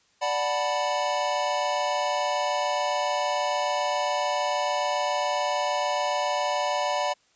square chord, B minor seventh, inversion first, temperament equal, 587.3 / 740 / 880 / 987.8 Hz, D5 / F#5 / A5 / B5, 0 / 0 / 0 / 0 cents, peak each -29 / -30 / -34 / -30 dBFS, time 0.21-7.14 s, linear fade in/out 20 ms, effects white hiss -64 dBFS RMS until 7.35 s + resampled to 16000 Hz

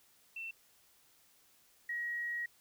sine tone pair in turn, 2687 / 1900 Hz, E7 / A#6, +33 / +33 cents, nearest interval tritone, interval 600 cents, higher first, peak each -40 / -35 dBFS, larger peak second, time 0.36-0.51 / 1.89-2.46 s, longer second, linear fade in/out 5 ms, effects white hiss -67 dBFS RMS until 2.6 s

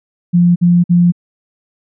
sine tone bursts, 174.61 Hz, F3, in tune, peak -6 dBFS, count 3, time 0.33-1.122 s, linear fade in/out 20 ms, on 230 ms, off 51 ms, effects none

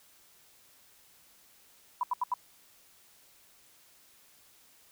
sine tone bursts, 991 Hz, B5, 6 cents sharp, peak -26 dBFS, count 4, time 2.01-2.339 s, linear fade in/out 2 ms, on 23 ms, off 79 ms, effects white hiss -61 dBFS RMS until 4.91 s

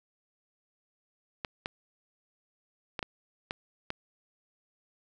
clicks, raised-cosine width 0.3 ms, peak -17 dBFS, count 6, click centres 1.448 / 1.659 / 2.992 / 3.028 / 3.509 / 3.904 s, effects none

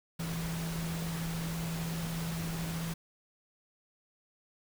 sine tone in noise, 165.2 Hz, E3, 4 cents sharp, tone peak -34 dBFS, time 0.19-2.94 s, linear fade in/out 10 ms, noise pink, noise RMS -41 dBFS, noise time 0.19-2.94 s, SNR +4 dB, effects none

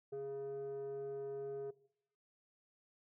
sine tone with frequency modulation, 413.6 Hz, G#4, 7 cents flat, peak -39 dBFS, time 0.12-1.71 s, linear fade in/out 10 ms, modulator 275 Hz, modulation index 0.36, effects noise-tail reverb RT60 0.7 s tail -19 dB re dry + tanh soft clip ceiling -38 dBFS

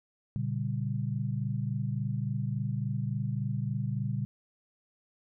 sine chord, G diminished, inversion first, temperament just, 117.6 / 141.12 / 196 Hz, Bb2 / Db3 / G3, +16 / +31 / 0 cents, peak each -32 / -33 / -36 dBFS, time 0.36-4.25 s, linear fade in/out 0 ms, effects none

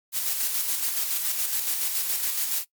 blue noise with tremolo, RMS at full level -25 dBFS, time 0.12-2.65 s, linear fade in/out 50 ms, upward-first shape square, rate 7.1 Hz, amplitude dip 35%, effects noise-tail reverb RT60 0.1 s tail -19 dB re dry + MP3 96 kbps

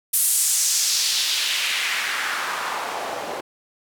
white noise with band-pass filter sweep, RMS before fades -23 dBFS, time 0.13-3.41 s, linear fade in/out 10 ms, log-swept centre 11000 to 520 Hz, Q 1.7, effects none

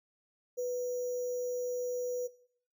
sine tone with sample-and-hold, 493.9 Hz, B4, in tune, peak -31 dBFS, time 0.57-2.28 s, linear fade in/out 20 ms, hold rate 6300 Hz, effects noise-tail reverb RT60 0.6 s tail -19 dB re dry

